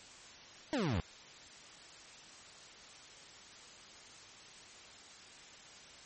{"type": "exponential sweep", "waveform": "25% pulse", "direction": "down", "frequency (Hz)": [328.2, 74.9], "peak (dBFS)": -28, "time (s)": [0.73, 1], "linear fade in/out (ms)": 0, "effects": ["white hiss -54 dBFS RMS until 6.05 s", "MP3 32 kbps"]}